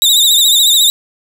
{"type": "tone with vibrato", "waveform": "sawtooth", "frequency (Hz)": 3729, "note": "A#7", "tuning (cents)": 0, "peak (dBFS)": -4, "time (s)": [0.02, 0.9], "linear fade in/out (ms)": 0, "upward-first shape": "sine", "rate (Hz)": 14, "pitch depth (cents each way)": 83, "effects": []}